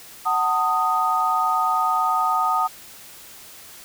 sine chord, D# diminished, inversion first, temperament just, 746.7 / 896 / 1244.5 Hz, F#5 / A5 / D#6, +16 / +31 / 0 cents, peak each -24 / -24 / -20 dBFS, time 0.25-2.68 s, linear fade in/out 20 ms, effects white hiss -43 dBFS RMS until 3.84 s

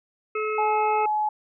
harmonic tone, 430.2 Hz, A4, 39 cents flat, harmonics 1 / 3 / 5 / 6, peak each -26 / -29 / -37 / -34 dBFS, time 0.35-1.06 s, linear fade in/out 5 ms
sine tone, 850 Hz, G#5, 40 cents sharp, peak -21 dBFS, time 0.58-1.29 s, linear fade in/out 5 ms
effects none

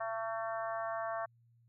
harmonic tone with a mistuned harmonic, 224.8 Hz, A3, 37 cents sharp, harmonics 3 / 4 / 5 / 6 / 7 / 8, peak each -37 / -45 / -41 / -47 / -47 / -49 dBFS, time 0-1.26 s, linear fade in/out 10 ms, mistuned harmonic 7, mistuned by -21 cents, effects added 117 Hz sine -64 dBFS peak until 1.68 s

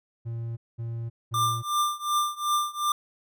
triangle tone bursts, 115.8 Hz, A#2, 11 cents flat, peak -28 dBFS, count 3, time 0.25-1.63 s, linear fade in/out 20 ms, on 320 ms, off 210 ms
square tone with tremolo, 1190 Hz, D6, 22 cents sharp, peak -21 dBFS, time 1.34-2.92 s, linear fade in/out 2 ms, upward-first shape triangle, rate 2.7 Hz, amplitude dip 95%
effects none

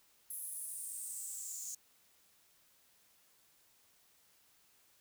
white noise with high-pass filter sweep, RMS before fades -44 dBFS, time 0.3-1.75 s, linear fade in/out 5 ms, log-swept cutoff 11000 to 6700 Hz, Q 6.7, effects white hiss -69 dBFS RMS until 5 s

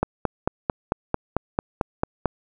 click train, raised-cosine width 1 ms, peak -6 dBFS, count 11, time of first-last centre 0.03-2.257 s, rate 4.49 Hz, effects none

